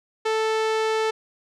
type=tone with low-pass filter; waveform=sawtooth; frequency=440 Hz; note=A4; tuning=in tune; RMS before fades=-23 dBFS; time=0.25-1.11 s; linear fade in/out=10 ms; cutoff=5600 Hz; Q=0.61; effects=none